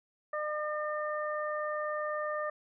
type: harmonic tone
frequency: 604 Hz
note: D5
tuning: 48 cents sharp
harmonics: 1 / 2 / 3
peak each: -34 / -36 / -40 dBFS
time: 0.33-2.5 s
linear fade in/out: 5 ms
effects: none